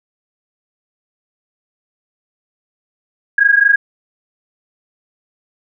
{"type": "tone pair together", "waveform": "sine", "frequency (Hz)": [1627, 1651.6], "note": ["G#6", "G#6"], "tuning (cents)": [-36, -10], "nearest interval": "unison", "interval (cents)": 26, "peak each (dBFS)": -11, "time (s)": [3.38, 3.76], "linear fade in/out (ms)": 5, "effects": []}